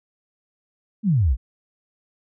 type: exponential sweep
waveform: sine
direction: down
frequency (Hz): 231.1 to 51.91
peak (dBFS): -15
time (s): 1.03-1.37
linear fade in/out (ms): 50
effects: none